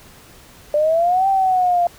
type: exponential two-way sweep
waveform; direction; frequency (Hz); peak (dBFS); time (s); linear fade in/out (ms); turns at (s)
sine; up then down; 587.3 to 784 to 691; -13; 0.74-1.87; 2; 1.28
effects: pink hiss -45 dBFS RMS until 1.98 s